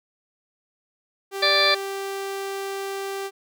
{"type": "tone", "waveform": "sawtooth", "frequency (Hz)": 392, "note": "G4", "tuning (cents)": 0, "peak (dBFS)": -24, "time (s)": [1.31, 3.31], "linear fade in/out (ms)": 50}
{"type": "harmonic tone", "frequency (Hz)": 587.3, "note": "D5", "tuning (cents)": 0, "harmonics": [1, 2, 3, 4, 6, 7, 8], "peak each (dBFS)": [-24, -24, -24, -24, -24, -24, -24], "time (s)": [1.42, 1.75], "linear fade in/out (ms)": 10}
{"effects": []}